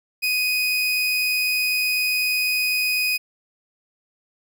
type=tone; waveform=30% pulse; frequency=2497 Hz; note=D#7; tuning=6 cents sharp; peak=-17 dBFS; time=0.22-3.18 s; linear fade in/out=20 ms; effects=none